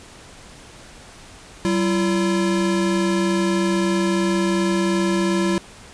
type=tone pair together; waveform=square; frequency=191.1 / 339.4 Hz; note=G3 / F4; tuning=-44 / -49 cents; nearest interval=minor seventh; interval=995 cents; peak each=-21 dBFS; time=1.65-5.58 s; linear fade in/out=0 ms; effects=pink hiss -43 dBFS RMS until 5.93 s + resampled to 22050 Hz